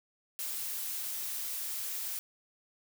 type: noise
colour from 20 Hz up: blue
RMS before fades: -37 dBFS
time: 0.39-2.19 s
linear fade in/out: 0 ms
effects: none